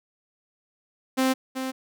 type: tone with echo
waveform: sawtooth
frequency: 261.6 Hz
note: C4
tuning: in tune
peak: -16 dBFS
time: 1.17-1.34 s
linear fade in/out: 20 ms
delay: 380 ms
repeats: 1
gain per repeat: -8 dB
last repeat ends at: 1.72 s
effects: none